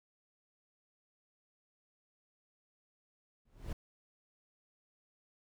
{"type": "noise with exponential growth", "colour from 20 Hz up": "brown", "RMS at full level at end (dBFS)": -35, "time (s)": [3.45, 3.73], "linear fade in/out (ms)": 5, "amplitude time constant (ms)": 60, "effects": []}